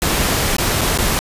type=noise with dropouts; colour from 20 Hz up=pink; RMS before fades=-17 dBFS; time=0.02-1.19 s; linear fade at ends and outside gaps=0 ms; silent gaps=0.566-0.584 / 0.81-0.815 / 0.976-0.987 s; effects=resampled to 32000 Hz